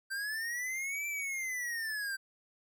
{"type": "linear two-way sweep", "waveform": "square", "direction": "up then down", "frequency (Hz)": [1555, 2348, 1555], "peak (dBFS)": -35, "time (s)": [0.1, 2.17], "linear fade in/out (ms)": 20, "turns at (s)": 1.07, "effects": []}